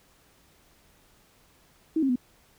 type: tone with pitch steps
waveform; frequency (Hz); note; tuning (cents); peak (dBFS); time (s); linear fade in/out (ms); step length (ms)
sine; 318.7 / 269.6 / 248; D#4 / C#4 / B3; +42 / -48 / +7; -21; 1.96-2.158; 5; 66
effects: pink hiss -61 dBFS RMS until 2.58 s